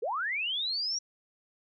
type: linear sweep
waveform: sine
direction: up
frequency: 390.4 to 5740 Hz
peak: -29 dBFS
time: 0.02-0.99 s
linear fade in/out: 10 ms
effects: none